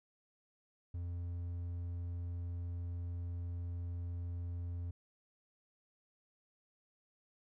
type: tone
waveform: triangle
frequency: 86.9 Hz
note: F2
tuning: 8 cents flat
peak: -36 dBFS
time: 0.94-4.91 s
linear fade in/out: 5 ms
effects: none